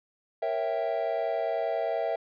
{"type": "chord", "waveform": "triangle", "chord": "A# diminished seventh", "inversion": "none", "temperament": "equal with one note detuned", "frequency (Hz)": [466.2, 548.9, 659.3, 784], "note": ["A#4", "C#5", "E5", "G5"], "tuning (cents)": [0, -17, 0, 0], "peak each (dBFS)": [-32, -32, -27, -33], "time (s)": [0.42, 2.16], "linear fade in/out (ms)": 5, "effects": ["resampled to 11025 Hz"]}